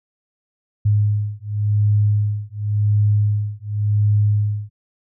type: beating tone pair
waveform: sine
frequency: 103.83 / 104.74 Hz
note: G#2 / G#2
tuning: 0 / +15 cents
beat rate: 0.91 Hz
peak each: -18 dBFS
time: 0.85-4.7 s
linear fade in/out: 10 ms
effects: none